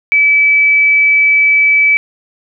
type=tone; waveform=sine; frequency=2300 Hz; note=D7; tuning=37 cents flat; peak=-6 dBFS; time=0.12-1.97 s; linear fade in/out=0 ms; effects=none